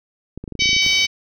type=clicks; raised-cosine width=3 ms; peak=-18 dBFS; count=12; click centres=0.376 / 0.44 / 0.478 / 0.523 / 0.553 / 0.592 / 0.622 / 0.658 / 0.692 / 0.731 / 0.765 / 0.864 s
type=harmonic tone; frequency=759 Hz; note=F#5; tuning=44 cents sharp; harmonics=3 / 4 / 5 / 6 / 7 / 8; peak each=-18 / -20 / -22 / -24 / -25 / -26 dBFS; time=0.59-1.07 s; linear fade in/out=20 ms
type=noise; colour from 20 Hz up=pink; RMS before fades=-38 dBFS; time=0.82-1.06 s; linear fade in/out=0 ms
effects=none

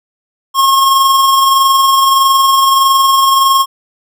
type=tone with amplitude modulation; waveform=square; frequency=1081 Hz; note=C#6; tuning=44 cents flat; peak=-6 dBFS; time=0.54-3.66 s; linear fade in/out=50 ms; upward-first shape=sine; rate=21.6 Hz; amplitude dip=30%; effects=none

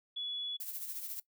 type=tone; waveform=sine; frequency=3403 Hz; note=G#7; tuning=41 cents sharp; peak=-36 dBFS; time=0.16-0.57 s; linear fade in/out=10 ms
type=noise with tremolo; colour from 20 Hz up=violet; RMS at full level=-39 dBFS; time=0.6-1.2 s; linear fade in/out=5 ms; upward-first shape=triangle; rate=14 Hz; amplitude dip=60%
effects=noise-tail reverb RT60 0.1 s tail -19 dB re dry

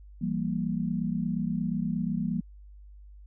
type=chord; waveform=sine; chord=E diminished; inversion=none; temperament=equal with one note detuned; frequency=167.6 / 196 / 233.1 Hz; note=E3 / G3 / Bb3; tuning=+29 / 0 / 0 cents; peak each=-31 dBFS; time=0.21-2.41 s; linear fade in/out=10 ms; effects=added 50 Hz sine -46 dBFS peak until 3.26 s

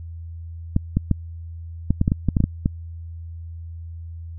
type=clicks; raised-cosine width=5 ms; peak=-5 dBFS; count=12; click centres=0.764 / 0.97 / 1.113 / 1.906 / 2.014 / 2.079 / 2.119 / 2.287 / 2.368 / 2.404 / 2.44 / 2.659 s; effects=added 83 Hz sine -32 dBFS peak until 4.38 s

